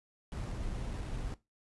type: noise with sample-and-hold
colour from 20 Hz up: brown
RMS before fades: -38 dBFS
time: 0.32-1.34 s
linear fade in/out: 0 ms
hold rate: 6300 Hz
effects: noise-tail reverb RT60 0.2 s tail -17 dB re dry + resampled to 24000 Hz